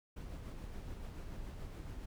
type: noise with tremolo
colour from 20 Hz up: brown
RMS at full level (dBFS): -44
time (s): 0.16-2.06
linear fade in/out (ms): 10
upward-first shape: sine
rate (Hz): 7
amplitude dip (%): 30
effects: none